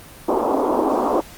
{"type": "band-pass noise", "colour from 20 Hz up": "pink", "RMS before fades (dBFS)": -19, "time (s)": [0.28, 1.21], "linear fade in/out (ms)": 10, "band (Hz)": [250, 1100], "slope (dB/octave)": 48, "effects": ["pink hiss -41 dBFS RMS until 1.37 s", "Opus 32 kbps"]}